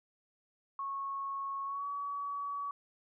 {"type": "tone with pitch glide", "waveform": "sine", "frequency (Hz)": [1100, 1134.9], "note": ["C#6", "C#6"], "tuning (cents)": [-14, 40], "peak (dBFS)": -35, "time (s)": [0.79, 2.71], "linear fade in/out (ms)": 2, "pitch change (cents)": 54, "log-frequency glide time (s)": [1.65, 1.86], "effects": []}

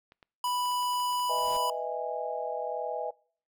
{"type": "clicks", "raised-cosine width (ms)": 0.3, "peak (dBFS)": -37, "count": 11, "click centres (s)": [0.121, 0.228, 0.475, 0.657, 0.716, 0.828, 0.935, 1.001, 1.129, 1.196, 1.387]}
{"type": "tone", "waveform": "square", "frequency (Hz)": 987.8, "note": "B5", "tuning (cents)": 0, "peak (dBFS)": -28, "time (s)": [0.44, 1.7], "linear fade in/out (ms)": 2}
{"type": "noise with exponential growth", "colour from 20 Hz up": "pink", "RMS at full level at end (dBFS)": -44, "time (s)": [1.06, 1.57], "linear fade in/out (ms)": 1, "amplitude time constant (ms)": 110}
{"type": "chord", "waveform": "sine", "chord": "E major seventh", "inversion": "second", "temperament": "just", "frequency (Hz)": [494.4, 618.1, 659.3, 824.1], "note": ["B4", "D#5", "E5", "G#5"], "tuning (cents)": [2, -12, 0, -14], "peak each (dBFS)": -36, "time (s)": [1.29, 3.11], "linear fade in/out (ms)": 10}
{"effects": ["noise-tail reverb RT60 0.5 s tail -25 dB re dry"]}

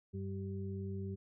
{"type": "harmonic tone", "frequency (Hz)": 97, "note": "G2", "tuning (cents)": -18, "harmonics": [1, 2, 4], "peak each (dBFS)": [-40, -43, -46], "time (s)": [0.13, 1.16], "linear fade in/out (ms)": 20, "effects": []}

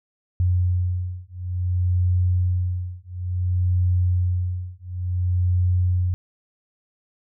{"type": "beating tone pair", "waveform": "sine", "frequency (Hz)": [89.8, 90.37], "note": ["F2", "F#2"], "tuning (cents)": [49, -40], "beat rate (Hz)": 0.57, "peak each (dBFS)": -22, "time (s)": [0.4, 6.14], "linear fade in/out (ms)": 0, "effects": []}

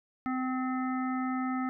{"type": "harmonic tone", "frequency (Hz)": 257.5, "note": "C4", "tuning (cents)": -28, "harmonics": [1, 3, 5, 7, 8], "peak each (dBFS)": [-30, -38, -37, -46, -46], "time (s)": [0.26, 1.69], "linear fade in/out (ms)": 0, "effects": []}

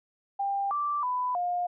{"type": "tone with pitch steps", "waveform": "sine", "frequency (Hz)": [795, 1170, 997, 710], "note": ["G5", "D6", "B5", "F5"], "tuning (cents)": [24, -7, 16, 28], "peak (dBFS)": -26, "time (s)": [0.39, 1.67], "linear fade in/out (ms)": 10, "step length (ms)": 320, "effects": []}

